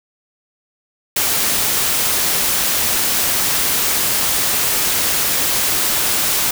white noise, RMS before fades -17 dBFS, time 1.16-6.51 s, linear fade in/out 5 ms, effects none

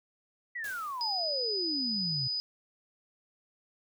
sine exponential sweep, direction down, 2000 to 123.47 Hz, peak -34 dBFS, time 0.55-2.28 s, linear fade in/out 10 ms
white noise with exponential decay, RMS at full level -44 dBFS, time 0.64-1.52 s, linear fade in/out 2 ms, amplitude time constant 190 ms
sine tone, 4978 Hz, D#8, in tune, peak -30 dBFS, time 1.01-2.4 s, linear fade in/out 0 ms
effects none

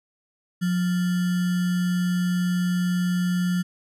sine tone with sample-and-hold, 179 Hz, F3, 43 cents sharp, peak -20 dBFS, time 0.61-3.63 s, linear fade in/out 20 ms, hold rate 1575 Hz, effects resampled to 32000 Hz

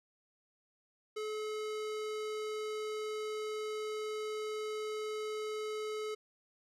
square tone, 429 Hz, A4, 44 cents flat, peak -37 dBFS, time 1.16-6.15 s, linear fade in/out 10 ms, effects low-pass 8000 Hz 12 dB/octave + 13-bit

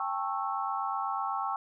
sine chord, A dominant seventh, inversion third, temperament just, 792 / 880 / 1100 / 1320 Hz, G5 / A5 / C#6 / E6, +18 / 0 / -14 / +2 cents, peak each -34 / -37 / -34 / -36 dBFS, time 0-1.56 s, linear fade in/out 2 ms, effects none

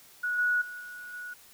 sine tone with level steps, 1463 Hz, F#6, 20 cents flat, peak -27 / -23 / -38 / -40 / -37 dBFS, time 0.23-1.34 s, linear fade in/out 10 ms, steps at 0.38 / 0.61 / 0.8 / 1.13 s, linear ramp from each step 10 ms, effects white hiss -55 dBFS RMS until 1.53 s

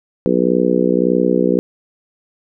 harmonic tone, 61.74 Hz, B1, in tune, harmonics 3 / 4 / 5 / 6 / 7 / 8, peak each -19 / -19 / -19 / -19 / -19 / -19 dBFS, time 0.26-1.59 s, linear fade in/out 0 ms, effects none

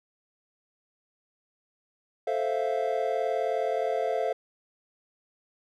triangle chord, F major seventh, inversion first, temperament equal, 440 / 523.3 / 659.3 / 698.5 Hz, A4 / C5 / E5 / F5, 0 / 0 / 0 / 0 cents, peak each -29 dBFS, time 2.27-4.33 s, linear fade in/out 5 ms, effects none

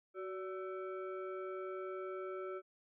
sine tone with frequency modulation, 374.6 Hz, F#4, 21 cents sharp, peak -40 dBFS, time 0.14-2.62 s, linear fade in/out 50 ms, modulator 950 Hz, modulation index 0.91, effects none

